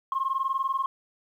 sine tone pair together, 1062.6 / 1083 Hz, C6 / C#6, +26 / -41 cents, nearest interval unison, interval 33 cents, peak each -27 dBFS, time 0.12-0.86 s, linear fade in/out 2 ms, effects tanh soft clip ceiling -18 dBFS + 10-bit

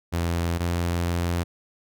sawtooth tone pair in turn, 85.1 / 86.29 Hz, F2 / F2, -44 / -20 cents, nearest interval unison, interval 24 cents, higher second, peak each -19 dBFS, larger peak neither, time 0.12-0.59 / 0.59-1.44 s, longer second, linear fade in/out 20 ms, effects none

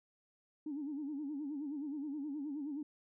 sine tone with vibrato, 290 Hz, D4, 22 cents flat, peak -37 dBFS, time 0.66-2.83 s, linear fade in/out 5 ms, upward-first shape sine, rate 9.5 Hz, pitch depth 120 cents each way, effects tanh soft clip ceiling -33 dBFS

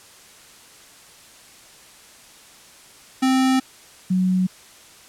square / sine tone pair in turn, 261.4 / 184.84 Hz, C4 / F#3, -1 / -1 cents, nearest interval tritone, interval 600 cents, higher first, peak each -16 dBFS, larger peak neither, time 3.22-3.6 / 4.1-4.47 s, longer first, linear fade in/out 10 ms, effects white hiss -47 dBFS RMS until 5.08 s + low-pass 10000 Hz 12 dB/octave

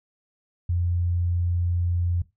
sine tone, 87.31 Hz, F2, in tune, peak -21 dBFS, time 0.69-2.22 s, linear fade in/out 5 ms, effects noise-tail reverb RT60 0.2 s tail -17 dB re dry

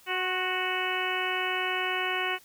harmonic tone with a mistuned harmonic, 370 Hz, F#4, in tune, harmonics 1 / 2 / 3 / 4 / 5 / 6 / 7 / 8, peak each -35 / -35 / -35 / -35 / -35 / -35 / -35 / -35 dBFS, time 0.06-2.39 s, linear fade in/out 50 ms, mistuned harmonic 3, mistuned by -31 cents, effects white hiss -57 dBFS RMS until 2.44 s

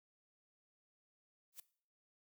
blue noise with exponential growth, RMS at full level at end -44 dBFS, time 1.52-1.6 s, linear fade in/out 5 ms, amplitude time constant 16 ms, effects noise-tail reverb RT60 0.5 s tail -19 dB re dry

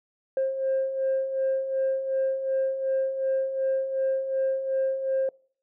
sine beating tone pair, 530 / 532.7 Hz, C5 / C5, +22 / +31 cents, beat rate 2.7 Hz, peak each -30 / -23 dBFS, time 0.37-5.29 s, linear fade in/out 2 ms, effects noise-tail reverb RT60 0.5 s tail -25 dB re dry + tanh soft clip ceiling -19 dBFS

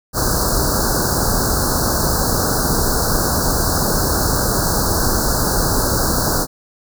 pink band-stop noise, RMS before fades -17 dBFS, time 0.13-6.47 s, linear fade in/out 50 ms, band 1600 to 4200 Hz, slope 96 dB/octave, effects none

